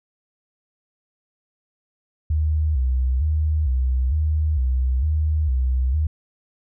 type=tone with vibrato; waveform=sine; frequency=70.3 Hz; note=C#2; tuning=25 cents sharp; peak=-17 dBFS; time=2.3-6.07 s; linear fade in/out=5 ms; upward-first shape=square; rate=1.1 Hz; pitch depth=160 cents each way; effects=none

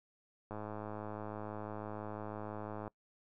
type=click train; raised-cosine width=1 ms; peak=-29 dBFS; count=252; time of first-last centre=0.51-2.878 s; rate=106 Hz; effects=noise-tail reverb RT60 0.1 s tail -23 dB re dry

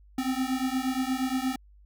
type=beating tone pair; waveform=square; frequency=255.9 / 264.4 Hz; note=C4 / C4; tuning=-38 / +18 cents; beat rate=8.5 Hz; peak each=-30 dBFS; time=0.18-1.56 s; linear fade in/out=5 ms; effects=added 50 Hz sine -52 dBFS peak until 1.85 s

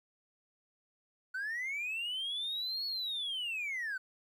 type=linear two-way sweep; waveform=triangle; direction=up then down; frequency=1479 to 4400 to 1479 Hz; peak=-32 dBFS; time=1.34-3.98 s; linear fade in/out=10 ms; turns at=2.86 s; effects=tanh soft clip ceiling -30 dBFS + 12-bit

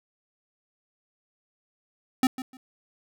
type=tone with echo; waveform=square; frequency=258.9 Hz; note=C4; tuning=18 cents flat; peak=-18 dBFS; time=2.23-2.27 s; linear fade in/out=2 ms; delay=150 ms; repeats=2; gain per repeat=-14 dB; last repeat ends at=2.57 s; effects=none

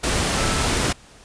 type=tone in noise; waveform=sine; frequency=1318.5 Hz; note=E6; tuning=in tune; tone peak=-30 dBFS; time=0.36-0.67 s; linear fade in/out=10 ms; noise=pink; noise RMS=-21 dBFS; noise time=0.03-0.93 s; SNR=-12 dB; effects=pink hiss -48 dBFS RMS until 1.24 s + resampled to 22050 Hz

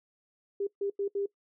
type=tone bursts at uneven times; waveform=sine; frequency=400 Hz; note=G4; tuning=35 cents sharp; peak=-28 dBFS; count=4; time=0.6-0.67 / 0.81-0.9 / 0.99-1.08 / 1.15-1.26 s; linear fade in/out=5 ms; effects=noise-tail reverb RT60 0.1 s tail -20 dB re dry

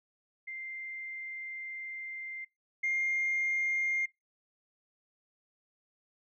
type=tone pair in turn; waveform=sine; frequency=2093 / 2116 Hz; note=C7 / C7; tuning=0 / +19 cents; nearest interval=unison; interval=19 cents; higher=second; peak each=-38 / -27 dBFS; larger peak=second; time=0.47-2.45 / 2.83-4.06 s; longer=first; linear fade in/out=10 ms; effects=noise-tail reverb RT60 0.2 s tail -23 dB re dry + tanh soft clip ceiling -24 dBFS

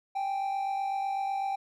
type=tone pair together; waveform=triangle; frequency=784 / 832 Hz; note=G5 / G#5; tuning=0 / +3 cents; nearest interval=minor second; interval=103 cents; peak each=-27 / -37 dBFS; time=0.15-1.56 s; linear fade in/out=10 ms; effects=none

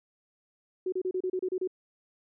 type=tone bursts; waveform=sine; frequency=370 Hz; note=F#4; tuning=in tune; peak=-27 dBFS; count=9; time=0.86-1.675 s; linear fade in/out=5 ms; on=63 ms; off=31 ms; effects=none

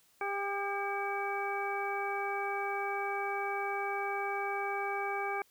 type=harmonic tone with a mistuned harmonic; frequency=400 Hz; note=G4; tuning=35 cents sharp; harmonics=1 / 2 / 3 / 4 / 6; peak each=-38 / -36 / -40 / -41 / -39 dBFS; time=0.21-5.42 s; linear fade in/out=2 ms; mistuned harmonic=6; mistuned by=-82 cents; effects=white hiss -67 dBFS RMS until 5.5 s

